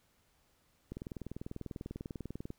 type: click train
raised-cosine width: 3 ms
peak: -28 dBFS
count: 33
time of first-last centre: 0.92-2.504 s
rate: 20.2 Hz
effects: pink hiss -72 dBFS RMS until 2.58 s